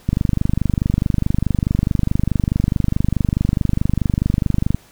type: click train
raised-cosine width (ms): 5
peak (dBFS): -4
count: 116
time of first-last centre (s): 0.09-4.746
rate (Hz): 24.7
effects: pink hiss -49 dBFS RMS until 4.91 s